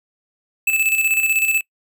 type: tone with tremolo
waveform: square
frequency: 2623 Hz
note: E7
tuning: 9 cents flat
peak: -14 dBFS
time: 0.67-1.61 s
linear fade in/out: 5 ms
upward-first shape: square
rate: 16 Hz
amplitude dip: 50%
effects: noise-tail reverb RT60 0.1 s tail -23 dB re dry